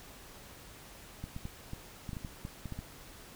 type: clicks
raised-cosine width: 5 ms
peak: -27 dBFS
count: 12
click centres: 1.24 / 1.364 / 1.454 / 1.734 / 2.092 / 2.132 / 2.168 / 2.248 / 2.451 / 2.657 / 2.723 / 2.79 s
effects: pink hiss -52 dBFS RMS until 3.35 s